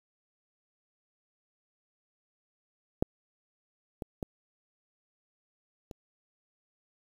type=clicks; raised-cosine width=2 ms; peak=-11 / -22 / -20 / -29 dBFS; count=4; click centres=3.025 / 4.022 / 4.228 / 5.912 s; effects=8-bit